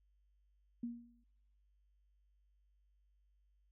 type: tone with exponential decay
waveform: sine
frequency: 236.8 Hz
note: A#3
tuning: 27 cents sharp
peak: -36 dBFS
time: 0.83-1.24 s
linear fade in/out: 5 ms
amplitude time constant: 88 ms
effects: noise-tail reverb RT60 0.8 s tail -22 dB re dry + added 50 Hz sine -70 dBFS peak until 3.71 s